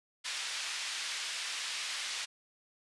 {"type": "band-pass noise", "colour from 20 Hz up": "pink", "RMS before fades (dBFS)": -38, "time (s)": [0.24, 2.26], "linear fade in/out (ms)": 20, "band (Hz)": [2200, 6200], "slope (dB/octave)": 12, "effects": ["resampled to 24000 Hz"]}